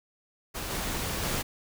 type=noise with level steps; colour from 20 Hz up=pink; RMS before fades=-35 / -32 / -30 dBFS; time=0.54-1.43 s; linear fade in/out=20 ms; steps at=0.7 / 1.22 s; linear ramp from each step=10 ms; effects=none